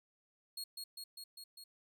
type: tone with echo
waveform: sawtooth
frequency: 4299 Hz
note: C8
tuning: 46 cents sharp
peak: -38 dBFS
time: 0.57-0.64 s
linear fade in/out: 5 ms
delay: 200 ms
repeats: 5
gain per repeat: -2 dB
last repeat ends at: 1.64 s
effects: none